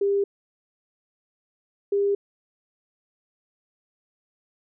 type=tone pair in turn; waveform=sine; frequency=399.7 / 401.7 Hz; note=G4 / G4; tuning=+34 / +42 cents; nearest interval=unison; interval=8 cents; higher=second; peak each=-19 dBFS; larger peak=neither; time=0.01-0.24 / 1.92-2.15 s; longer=neither; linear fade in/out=5 ms; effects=none